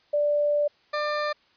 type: tone pair in turn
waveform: sine / 20% pulse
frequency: 587.3 / 596.9 Hz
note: D5 / D5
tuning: 0 / +28 cents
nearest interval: unison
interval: 28 cents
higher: second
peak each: -20 dBFS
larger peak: neither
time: 0.13-0.68 / 0.93-1.33 s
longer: first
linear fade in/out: 10 ms
effects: white hiss -62 dBFS RMS until 1.56 s + resampled to 11025 Hz